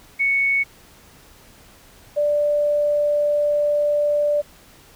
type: tone pair in turn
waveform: sine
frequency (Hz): 2217 / 588.2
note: C#7 / D5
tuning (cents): 0 / +3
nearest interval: octave + major seventh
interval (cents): 2297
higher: first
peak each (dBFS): -16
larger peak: neither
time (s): 0.19-0.64 / 2.16-4.42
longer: second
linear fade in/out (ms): 20
effects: pink hiss -49 dBFS RMS until 4.95 s